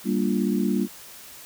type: chord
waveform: sine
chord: G minor seventh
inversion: none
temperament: equal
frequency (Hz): 196 / 233.1 / 293.7 / 349.2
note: G3 / Bb3 / D4 / F4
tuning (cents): 0 / 0 / 0 / 0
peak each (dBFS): -24 / -25 / -28 / -29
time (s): 0.04-0.88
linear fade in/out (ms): 50
effects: white hiss -44 dBFS RMS until 1.45 s